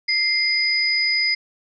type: tone pair together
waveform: sine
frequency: 2093 / 4966 Hz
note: C7 / D#8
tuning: 0 / -4 cents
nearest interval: octave + minor third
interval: 1496 cents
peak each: -20 dBFS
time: 0.08-1.35 s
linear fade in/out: 10 ms
effects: none